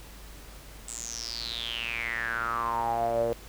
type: tone with band-pass filter sweep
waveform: sawtooth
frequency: 116.54 Hz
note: A#2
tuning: in tune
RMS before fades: -31 dBFS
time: 0.88-3.33 s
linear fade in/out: 0 ms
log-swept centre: 8000 to 500 Hz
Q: 9.4
effects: added 50 Hz sine -46 dBFS peak until 3.48 s + pink hiss -49 dBFS RMS until 3.48 s